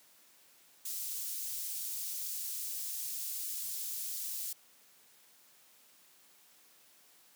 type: high-pass noise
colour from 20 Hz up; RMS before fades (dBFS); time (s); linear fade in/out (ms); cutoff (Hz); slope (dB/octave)
white; -39; 0.85-4.53; 5; 5600; 12
effects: white hiss -63 dBFS RMS until 7.35 s + high-pass 150 Hz 12 dB/octave